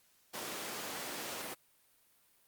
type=high-pass noise; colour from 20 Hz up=pink; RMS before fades=-42 dBFS; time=0.33-1.55 s; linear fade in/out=20 ms; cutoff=300 Hz; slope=12 dB/octave; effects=white hiss -69 dBFS RMS until 2.47 s + Opus 48 kbps